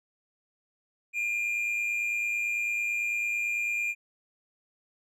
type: tone pair together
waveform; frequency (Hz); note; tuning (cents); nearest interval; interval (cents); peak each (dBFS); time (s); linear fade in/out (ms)
triangle; 2400 / 2509; D7 / D#7; +37 / +14; minor second; 77; -26 / -34; 1.13-3.95; 50
effects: none